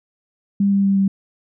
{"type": "tone with pitch steps", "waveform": "sine", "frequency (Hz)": [199.4, 197.91, 196.43, 194.96], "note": ["G3", "G3", "G3", "G3"], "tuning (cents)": [30, 17, 4, -9], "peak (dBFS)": -13, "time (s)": [0.6, 1.08], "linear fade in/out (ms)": 5, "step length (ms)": 120, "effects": []}